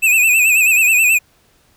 square tone with vibrato, 2567 Hz, E7, 47 cents flat, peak -10 dBFS, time 0.02-1.19 s, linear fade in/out 20 ms, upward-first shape sine, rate 9.3 Hz, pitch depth 85 cents each way, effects pink hiss -55 dBFS RMS until 1.76 s

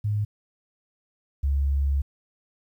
sine tone pair in turn, 104.6 / 69.62 Hz, G#2 / C#2, +13 / +8 cents, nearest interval perfect fifth, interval 705 cents, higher first, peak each -22 / -20 dBFS, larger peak second, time 0.04-0.25 / 1.43-2.02 s, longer second, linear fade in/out 10 ms, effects 10-bit

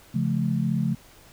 sine chord, Db augmented, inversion none, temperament just, 138.59 / 173.24 / 216.5 Hz, Db3 / F3 / A3, 0 / -14 / -28 cents, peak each -26 dBFS, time 0.14-0.95 s, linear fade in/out 10 ms, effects pink hiss -52 dBFS RMS until 1.32 s

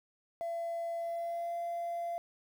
sine tone with pitch glide, 675 to 686.4 Hz, E5 to F5, +41 to -30 cents, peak -32 dBFS, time 0.41-2.18 s, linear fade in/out 0 ms, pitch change +29 cents, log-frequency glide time 1-1.56 s, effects tanh soft clip ceiling -32 dBFS + 10-bit

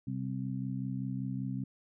harmonic tone, 65.2 Hz, C2, 5 cents flat, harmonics 2 / 3 / 4, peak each -36 / -38 / -39 dBFS, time 0.07-1.64 s, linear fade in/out 5 ms, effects none

